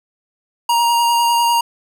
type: tone with vibrato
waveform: square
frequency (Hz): 941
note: A#5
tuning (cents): +16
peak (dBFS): -13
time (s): 0.69-1.61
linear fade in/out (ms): 5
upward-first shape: sine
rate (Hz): 10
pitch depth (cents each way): 14
effects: none